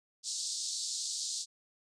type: band-pass noise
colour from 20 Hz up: pink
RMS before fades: -37 dBFS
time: 0.23-1.46 s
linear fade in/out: 50 ms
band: 4000 to 8600 Hz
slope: 48 dB/octave
effects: resampled to 22050 Hz